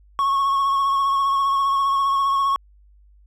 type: tone with vibrato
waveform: triangle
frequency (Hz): 1100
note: C#6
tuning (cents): -14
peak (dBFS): -15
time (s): 0.19-2.56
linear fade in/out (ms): 0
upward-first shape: triangle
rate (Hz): 15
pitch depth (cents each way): 32
effects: added 50 Hz sine -49 dBFS peak until 3.26 s